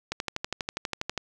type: click train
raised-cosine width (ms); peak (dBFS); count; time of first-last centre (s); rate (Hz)
0.2; -12; 14; 0.12-1.177; 12.3
effects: none